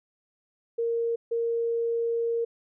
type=tone bursts at uneven times; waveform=sine; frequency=464.3 Hz; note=A#4; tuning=7 cents flat; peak=-24 dBFS; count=2; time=0.78-1.16 / 1.31-2.45 s; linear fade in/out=10 ms; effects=none